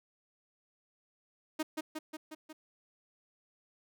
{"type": "tone with echo", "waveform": "sawtooth", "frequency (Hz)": 311.1, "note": "D#4", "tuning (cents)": 0, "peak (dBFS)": -27, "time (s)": [1.59, 1.63], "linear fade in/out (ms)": 10, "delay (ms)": 180, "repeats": 5, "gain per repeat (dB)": -3, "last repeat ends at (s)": 2.53, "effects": []}